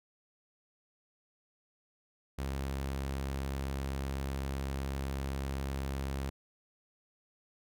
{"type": "tone", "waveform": "sawtooth", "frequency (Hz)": 67.9, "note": "C#2", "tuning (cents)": -35, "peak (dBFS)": -30, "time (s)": [2.38, 6.3], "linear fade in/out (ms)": 10, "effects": []}